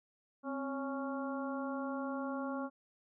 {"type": "harmonic tone with a mistuned harmonic", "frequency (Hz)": 277.2, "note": "C#4", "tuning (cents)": 0, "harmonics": [1, 2, 3, 4, 5], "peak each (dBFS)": [-38, -42, -46, -45, -47], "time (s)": [0.43, 2.7], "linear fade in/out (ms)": 50, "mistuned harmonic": 1, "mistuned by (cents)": -82, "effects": []}